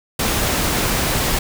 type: noise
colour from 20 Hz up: pink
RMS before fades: -19 dBFS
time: 0.19-1.39 s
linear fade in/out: 5 ms
effects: none